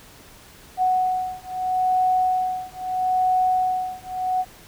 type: beating tone pair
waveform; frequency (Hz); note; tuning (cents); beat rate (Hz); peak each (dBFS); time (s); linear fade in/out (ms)
sine; 740 / 740.77; F#5 / F#5; 0 / +2; 0.77; -22; 0.77-4.45; 50
effects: pink hiss -47 dBFS RMS until 4.67 s